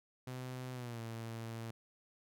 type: tone with pitch glide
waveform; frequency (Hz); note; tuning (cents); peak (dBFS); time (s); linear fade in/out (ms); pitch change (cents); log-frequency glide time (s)
sawtooth; 127.4 to 114.16; C3 to A#2; -46 to -36; -38; 0.27-1.71; 5; -190; 0.73-1.01
effects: none